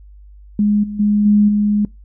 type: tone with level steps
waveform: sine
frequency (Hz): 207.7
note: G#3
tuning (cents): 0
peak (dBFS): -11 / -23 / -11 / -8 / -12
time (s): 0.59-1.85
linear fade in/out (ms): 2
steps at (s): 0.83 / 0.99 / 1.25 / 1.48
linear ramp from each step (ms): 10
effects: noise-tail reverb RT60 0.2 s tail -23 dB re dry + added 50 Hz sine -38 dBFS peak until 2.04 s